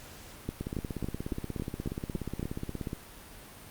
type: two click trains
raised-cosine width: 3 ms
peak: -21 / -19 dBFS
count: 40 / 8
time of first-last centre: 0.61-2.931 / 0.49-2.429 s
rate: 16.8 / 3.61 Hz
effects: pink hiss -49 dBFS RMS until 3.7 s + Opus 48 kbps